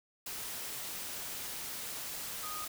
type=tone in noise; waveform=sine; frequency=1239 Hz; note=D#6; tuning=8 cents flat; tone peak=-41 dBFS; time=2.43-2.65 s; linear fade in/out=5 ms; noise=white; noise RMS=-41 dBFS; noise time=0.26-2.68 s; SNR=-3 dB; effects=none